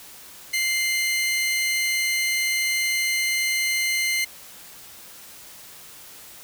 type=tone pair together; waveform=sawtooth; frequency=2093 / 2960 Hz; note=C7 / F#7; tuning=0 / 0 cents; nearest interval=tritone; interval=600 cents; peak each=-18 / -29 dBFS; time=0.53-4.25 s; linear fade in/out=10 ms; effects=white hiss -44 dBFS RMS until 6.43 s